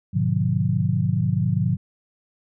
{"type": "chord", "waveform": "sine", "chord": "G# diminished seventh", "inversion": "none", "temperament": "just", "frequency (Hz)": [103.83, 124.59, 149.51, 179.41], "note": ["G#2", "B2", "D3", "F3"], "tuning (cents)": [0, 16, 31, 47], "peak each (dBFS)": -24, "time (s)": [0.13, 1.77], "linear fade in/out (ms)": 20, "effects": []}